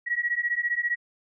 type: beating tone pair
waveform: sine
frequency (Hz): 1908 / 1923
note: A#6 / B6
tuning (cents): +40 / -47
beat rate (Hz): 15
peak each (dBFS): -27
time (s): 0.06-0.96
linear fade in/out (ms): 20
effects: none